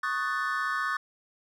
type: chord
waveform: triangle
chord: D# half-diminished seventh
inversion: third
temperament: equal with one note detuned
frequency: 1108.7 / 1244.5 / 1493.7 / 1760 Hz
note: C#6 / D#6 / F#6 / A6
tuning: 0 / 0 / +16 / 0 cents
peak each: -31 dBFS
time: 0.03-0.97 s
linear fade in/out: 5 ms
effects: none